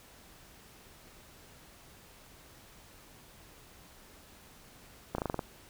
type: slowing click train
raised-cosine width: 1 ms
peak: -18 dBFS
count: 7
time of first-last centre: 5.15-5.392 s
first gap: 33 ms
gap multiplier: 1.08
effects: pink hiss -56 dBFS RMS until 5.69 s